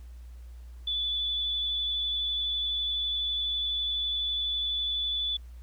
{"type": "tone with vibrato", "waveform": "sine", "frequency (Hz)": 3468, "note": "A7", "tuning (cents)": -26, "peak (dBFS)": -27, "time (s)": [0.87, 5.37], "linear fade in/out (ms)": 5, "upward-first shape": "sine", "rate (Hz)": 12, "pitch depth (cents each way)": 9, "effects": ["added 60 Hz sine -42 dBFS peak until 5.62 s", "pink hiss -64 dBFS RMS until 5.62 s"]}